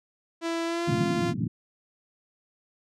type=tone with pitch glide; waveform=sawtooth; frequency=332.9 to 346.2 Hz; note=E4 to F4; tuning=+17 to -15 cents; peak=-23 dBFS; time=0.41-1.34 s; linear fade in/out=50 ms; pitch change=+68 cents; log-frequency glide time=0.65-0.91 s
type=band-pass noise; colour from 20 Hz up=pink; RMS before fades=-28 dBFS; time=0.87-1.48 s; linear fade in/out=10 ms; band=110 to 290 Hz; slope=48 dB/octave
effects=low-pass 7000 Hz 12 dB/octave